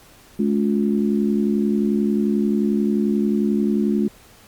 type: harmonic tone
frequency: 71.3 Hz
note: C#2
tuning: 49 cents sharp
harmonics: 3 / 4 / 5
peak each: -18 / -24 / -24 dBFS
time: 0.39-4.08 s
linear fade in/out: 5 ms
effects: pink hiss -49 dBFS RMS until 4.47 s + Opus 48 kbps